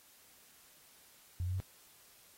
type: tone with pitch steps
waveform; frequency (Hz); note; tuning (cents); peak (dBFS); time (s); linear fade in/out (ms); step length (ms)
sine; 88.5 / 91.25 / 94.09; F2 / F#2 / F#2; +23 / -24 / +30; -33; 1.4-1.601; 0; 67
effects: white hiss -62 dBFS RMS until 2.37 s + AAC 48 kbps